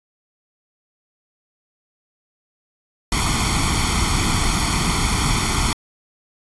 pink noise with comb filter, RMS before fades -19 dBFS, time 3.12-5.73 s, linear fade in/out 2 ms, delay 0.9 ms, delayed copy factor +0.8, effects resampled to 24000 Hz

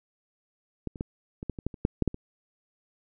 clicks, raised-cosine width 3 ms, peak -18 / -29 / -16 / -23 / -17 / -24 / -15 / -28 / -9 / -10 / -11 / -24 dBFS, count 12, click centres 0.873 / 0.958 / 1.009 / 1.429 / 1.497 / 1.588 / 1.666 / 1.742 / 1.851 / 2.023 / 2.077 / 2.144 s, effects none

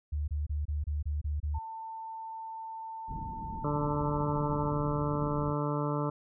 sine tone bursts, 74.2 Hz, D2, 18 cents sharp, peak -29 dBFS, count 8, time 0.12-1.589 s, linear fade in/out 10 ms, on 160 ms, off 27 ms
sine tone, 894 Hz, A5, 27 cents sharp, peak -38 dBFS, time 1.54-4.74 s, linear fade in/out 10 ms
pink low-pass noise, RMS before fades -40 dBFS, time 3.07-5.55 s, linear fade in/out 50 ms, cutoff 280 Hz, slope 24 dB/octave
harmonic tone, 146.83 Hz, D3, in tune, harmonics 1 / 2 / 3 / 4 / 6 / 7 / 8 / 9, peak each -32 / -35 / -37 / -38 / -40 / -40 / -41 / -42 dBFS, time 3.64-6.1 s, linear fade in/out 5 ms
effects none

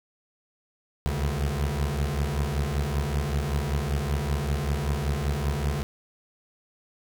25% pulse beating tone pair, 69.2 / 74.4 Hz, C#2 / D2, -2 / +23 cents, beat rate 5.2 Hz, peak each -24 dBFS, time 1.06-5.83 s, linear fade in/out 0 ms, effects none

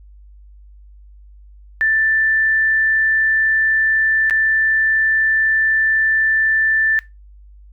sine tone with dropouts, 1768 Hz, A6, 8 cents sharp, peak -13 dBFS, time 1.81-6.99 s, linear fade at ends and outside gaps 0 ms, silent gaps 4.298-4.308 s, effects noise-tail reverb RT60 0.2 s tail -19 dB re dry + added 50 Hz sine -40 dBFS peak until 7.72 s

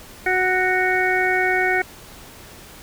harmonic tone, 370 Hz, F#4, in tune, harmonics 1 / 2 / 4 / 5 / 6, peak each -23 / -23 / -23 / -23 / -23 dBFS, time 0.26-1.82 s, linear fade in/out 5 ms, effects pink hiss -42 dBFS RMS until 2.82 s

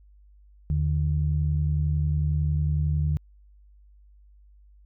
sine tone pair together, 78.98 / 150 Hz, D#2 / D3, +26 / +37 cents, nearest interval major seventh, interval 1111 cents, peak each -23 / -24 dBFS, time 0.7-3.17 s, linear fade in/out 0 ms, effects tanh soft clip ceiling -13 dBFS + added 50 Hz sine -51 dBFS peak until 4.85 s

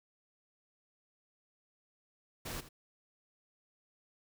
pink noise with echo, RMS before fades -41 dBFS, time 2.45-2.61 s, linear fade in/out 10 ms, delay 80 ms, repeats 1, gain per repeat -14 dB, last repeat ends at 2.69 s, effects none

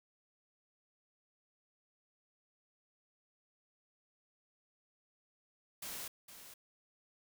white noise with echo, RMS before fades -44 dBFS, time 5.82-6.08 s, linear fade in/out 5 ms, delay 460 ms, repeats 1, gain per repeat -10 dB, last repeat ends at 6.54 s, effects none

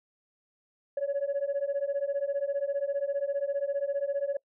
sine beating tone pair, 554.4 / 569.4 Hz, C#5 / C#5, 0 / +46 cents, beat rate 15 Hz, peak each -29 dBFS, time 0.97-4.37 s, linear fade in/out 5 ms, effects noise-tail reverb RT60 0.1 s tail -25 dB re dry + tanh soft clip ceiling -23 dBFS

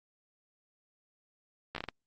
slowing click train, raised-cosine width 0.3 ms, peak -20 dBFS, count 6, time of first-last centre 1.75-1.887 s, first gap 13 ms, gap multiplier 1.38, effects Opus 48 kbps

